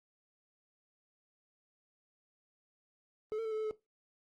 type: tone with pitch steps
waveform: triangle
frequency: 430.3 / 451.2 / 440.9 / 433.2 / 435.8 / 431.1 Hz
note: A4 / A4 / A4 / A4 / A4 / A4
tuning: -39 / +44 / +4 / -27 / -17 / -35 cents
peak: -31 dBFS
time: 3.32-3.71 s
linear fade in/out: 0 ms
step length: 65 ms
effects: noise-tail reverb RT60 0.2 s tail -17 dB re dry + Opus 24 kbps